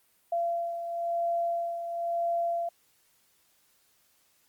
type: beating tone pair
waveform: sine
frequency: 683 / 683.99 Hz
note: F5 / F5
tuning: -39 / -36 cents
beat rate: 0.99 Hz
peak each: -28 / -36 dBFS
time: 0.32-2.69 s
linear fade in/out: 5 ms
effects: white hiss -67 dBFS RMS until 4.48 s + Opus 32 kbps